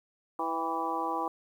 harmonic tone with a mistuned harmonic, 164.81 Hz, E3, in tune, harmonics 2 / 3 / 4 / 5 / 6 / 7, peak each -37 / -39 / -42 / -34 / -34 / -36 dBFS, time 0.39-1.28 s, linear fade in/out 2 ms, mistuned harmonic 5, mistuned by -46 cents, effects 10-bit

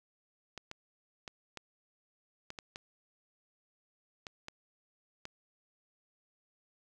clicks, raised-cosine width 0.2 ms, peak -25 dBFS, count 10, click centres 0.577 / 0.714 / 1.278 / 1.573 / 2.504 / 2.588 / 2.759 / 4.268 / 4.484 / 5.254 s, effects none

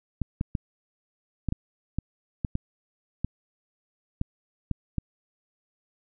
clicks, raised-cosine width 5 ms, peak -14 dBFS, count 12, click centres 0.217 / 0.411 / 0.552 / 1.487 / 1.524 / 1.986 / 2.448 / 2.554 / 3.246 / 4.214 / 4.713 / 4.983 s, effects none

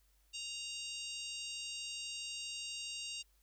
harmonic tone, 932.3 Hz, A#5, in tune, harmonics 3 / 4 / 5 / 6 / 7 / 8 / 9, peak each -44 / -50 / -49 / -52 / -53 / -52 / -53 dBFS, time 0.33-3.23 s, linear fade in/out 20 ms, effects added 50 Hz sine -69 dBFS peak until 3.42 s + white hiss -75 dBFS RMS until 3.42 s

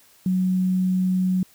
sine tone with quantisation, 185 Hz, F#3, in tune, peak -18 dBFS, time 0.26-1.43 s, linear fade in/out 2 ms, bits 8, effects white hiss -55 dBFS RMS until 1.54 s

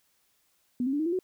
sine tone with pitch steps, 246.9 / 267.7 / 290.2 / 314.7 / 341.2 / 369.9 Hz, B3 / C4 / D4 / D#4 / F4 / F#4, 0 / +40 / -21 / +20 / -40 / 0 cents, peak -25 dBFS, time 0.8-1.19 s, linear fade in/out 2 ms, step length 65 ms, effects white hiss -70 dBFS RMS until 1.23 s

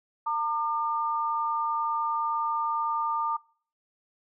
sine tone pair together, 911 / 1201.7 Hz, A#5 / D6, -40 / +39 cents, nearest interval perfect fourth, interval 479 cents, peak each -28 / -28 dBFS, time 0.26-3.37 s, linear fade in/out 10 ms, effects noise-tail reverb RT60 0.5 s tail -24 dB re dry

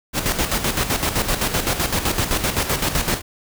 pink noise with tremolo, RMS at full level -19 dBFS, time 0.13-3.22 s, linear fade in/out 50 ms, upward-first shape square, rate 7.8 Hz, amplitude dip 60%, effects none

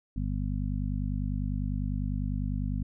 harmonic tone, 50 Hz, G1, 35 cents sharp, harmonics 1 / 2 / 3 / 4 / 5, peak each -31 / -34 / -36 / -37 / -38 dBFS, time 0.16-2.83 s, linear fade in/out 5 ms, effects none

